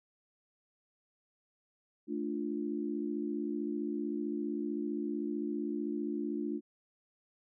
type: chord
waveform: sine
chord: D minor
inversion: second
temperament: equal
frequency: 220 / 293.7 / 349.2 Hz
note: A3 / D4 / F4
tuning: 0 / 0 / 0 cents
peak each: -38 / -36 / -38 dBFS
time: 2.07-6.61 s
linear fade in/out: 50 ms
effects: none